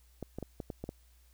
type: clicks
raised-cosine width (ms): 2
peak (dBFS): -25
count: 7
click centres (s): 0.227 / 0.386 / 0.427 / 0.602 / 0.702 / 0.84 / 0.891
effects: added 60 Hz sine -60 dBFS peak until 1.33 s + white hiss -69 dBFS RMS until 1.33 s